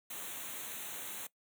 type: band-stop noise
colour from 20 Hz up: white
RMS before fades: -43 dBFS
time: 0.1-1.27 s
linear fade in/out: 5 ms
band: 4100 to 6000 Hz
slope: 96 dB/octave
effects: noise-tail reverb RT60 0.1 s tail -20 dB re dry + high-pass 150 Hz 12 dB/octave